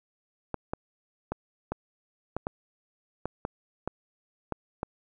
clicks, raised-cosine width 1 ms, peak -16 dBFS, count 11, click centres 0.543 / 0.735 / 1.32 / 1.72 / 2.366 / 2.469 / 3.256 / 3.451 / 3.876 / 4.523 / 4.831 s, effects none

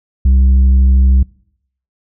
triangle tone with tanh clipping, 65.2 Hz, C2, 5 cents flat, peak -7 dBFS, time 0.25-1.23 s, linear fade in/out 5 ms, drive 9 dB, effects noise-tail reverb RT60 0.7 s tail -24 dB re dry

